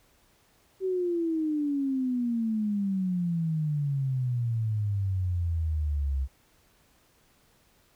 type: exponential sweep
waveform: sine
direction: down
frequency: 383.7 to 65.41 Hz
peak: -25 dBFS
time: 0.8-6.28 s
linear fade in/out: 50 ms
effects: pink hiss -64 dBFS RMS until 7.95 s